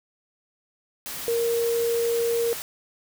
sine tone in noise, 466.2 Hz, A#4, in tune, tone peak -21 dBFS, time 1.28-2.53 s, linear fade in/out 0 ms, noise white, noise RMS -34 dBFS, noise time 1.06-2.62 s, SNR +10 dB, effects none

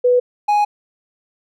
sine / triangle tone pair in turn, 493.9 / 830.6 Hz, B4 / G#5, 0 / 0 cents, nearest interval major sixth, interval 900 cents, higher second, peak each -10 dBFS, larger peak neither, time 0.04-0.2 / 0.48-0.65 s, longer second, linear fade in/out 10 ms, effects none

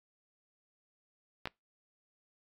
clicks, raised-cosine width 0.3 ms, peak -20 dBFS, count 2, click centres 1.456 / 1.473 s, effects noise-tail reverb RT60 0.2 s tail -25 dB re dry + MP3 96 kbps

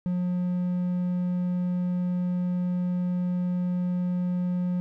triangle tone, 179.1 Hz, F3, 44 cents sharp, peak -22 dBFS, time 0.06-4.8 s, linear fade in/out 0 ms, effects none

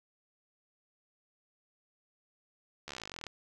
slowing click train, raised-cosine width 0.2 ms, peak -24 dBFS, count 21, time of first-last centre 2.88-3.267 s, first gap 13 ms, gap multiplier 1.04, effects none

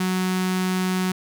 sawtooth tone with notch filter, 185 Hz, F#3, in tune, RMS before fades -23 dBFS, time 0-1.12 s, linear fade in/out 5 ms, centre 540 Hz, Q 1.3, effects none

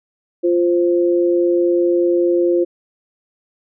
sine tone pair together, 348.1 / 523.3 Hz, F4 / C5, -6 / 0 cents, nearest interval perfect fifth, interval 706 cents, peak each -13 / -19 dBFS, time 0.43-2.65 s, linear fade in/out 20 ms, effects none

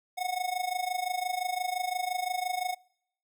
square tone with amplitude modulation, 731 Hz, F#5, 21 cents flat, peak -27 dBFS, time 0.17-2.75 s, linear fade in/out 20 ms, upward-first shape sine, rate 25.8 Hz, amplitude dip 80%, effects noise-tail reverb RT60 0.7 s tail -24 dB re dry

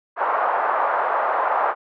pink band-pass noise, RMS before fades -21 dBFS, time 0.16-1.75 s, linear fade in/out 50 ms, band 660 to 1300 Hz, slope 24 dB/octave, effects none

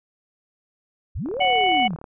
sine linear two-way sweep, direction up then down, 36.79 to 587.3 to 144.7 Hz, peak -25 dBFS, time 1.15-1.96 s, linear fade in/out 10 ms, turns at 1.4 s
click train, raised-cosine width 1 ms, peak -25 dBFS, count 30, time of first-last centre 1.26-2.042 s, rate 37.1 Hz
harmonic tone, 740 Hz, F#5, in tune, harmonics 1 / 3 / 4, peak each -18 / -23 / -24 dBFS, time 1.4-1.88 s, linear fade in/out 10 ms
effects none

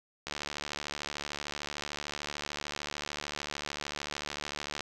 click train, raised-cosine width 0.2 ms, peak -18 dBFS, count 334, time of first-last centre 0.27-4.807 s, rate 73.4 Hz, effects none

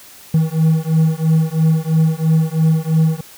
triangle beating tone pair, 158.3 / 161.3 Hz, D#3 / E3, +30 / -37 cents, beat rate 3 Hz, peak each -13 dBFS, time 0.34-3.21 s, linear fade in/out 5 ms, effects white hiss -41 dBFS RMS until 3.37 s

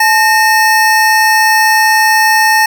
square tone pair together, 868 / 1832.3 Hz, A5 / A#6, -24 / -30 cents, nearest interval octave + minor second, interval 1294 cents, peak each -10 dBFS, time 0-2.66 s, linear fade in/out 5 ms, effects 7-bit

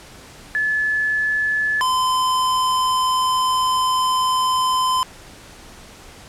sine / square tone pair in turn, 1724 / 1025.1 Hz, A6 / C6, -36 / -36 cents, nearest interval major sixth, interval 900 cents, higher first, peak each -17 dBFS, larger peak neither, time 0.55-1.81 / 1.81-5.03 s, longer second, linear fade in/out 0 ms, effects pink hiss -42 dBFS RMS until 6.28 s + low-pass 10000 Hz 12 dB/octave

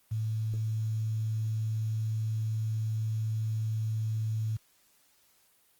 sine tone with quantisation, 110 Hz, A2, in tune, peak -28 dBFS, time 0.11-4.57 s, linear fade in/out 10 ms, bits 9, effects white hiss -66 dBFS RMS until 5.79 s + Opus 24 kbps

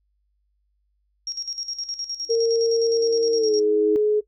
sine tone with tremolo, 5588 Hz, F8, in tune, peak -26 dBFS, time 1.27-3.6 s, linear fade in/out 2 ms, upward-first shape square, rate 9.7 Hz, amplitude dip 70%
sine tone with exponential growth, 319.2 Hz, D#4, 44 cents sharp, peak -21 dBFS, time 2.21-3.96 s, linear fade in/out 0 ms, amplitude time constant 380 ms
sine tone with pitch glide, 458.3 to 422.7 Hz, A#4 to G#4, -29 to +31 cents, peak -16 dBFS, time 2.29-4.21 s, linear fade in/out 20 ms, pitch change -140 cents, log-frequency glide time 3.35-3.54 s
effects noise-tail reverb RT60 0.1 s tail -20 dB re dry + added 50 Hz sine -66 dBFS peak until 4.27 s

